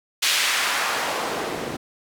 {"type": "noise with band-pass filter sweep", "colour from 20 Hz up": "white", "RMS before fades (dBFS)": -24, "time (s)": [0.22, 1.77], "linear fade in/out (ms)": 10, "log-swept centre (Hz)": [3200, 260], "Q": 0.92, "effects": []}